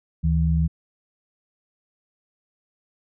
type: tone pair together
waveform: sine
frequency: 73.42 / 161.34 Hz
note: D2 / E3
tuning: 0 / -37 cents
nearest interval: octave + major second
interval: 1363 cents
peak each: -20 dBFS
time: 0.23-0.68 s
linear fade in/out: 20 ms
effects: none